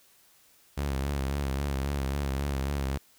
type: tone with vibrato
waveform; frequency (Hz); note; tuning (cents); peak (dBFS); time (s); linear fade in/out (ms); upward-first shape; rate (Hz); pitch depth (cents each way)
sawtooth; 69.2; C#2; -2; -24; 0.77-2.98; 10; sine; 3.7; 65
effects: white hiss -61 dBFS RMS until 3.18 s